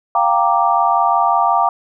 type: chord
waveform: sine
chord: G minor seventh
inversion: third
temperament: equal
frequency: 698.5 / 784 / 932.3 / 1174.7 Hz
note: F5 / G5 / Bb5 / D6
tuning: 0 / 0 / 0 / 0 cents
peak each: -17 dBFS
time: 0.15-1.69 s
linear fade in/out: 2 ms
effects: none